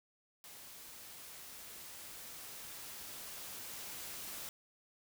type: noise with level ramp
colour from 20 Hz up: white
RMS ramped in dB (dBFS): -53 to -45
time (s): 0.44-4.49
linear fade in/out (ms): 0
effects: none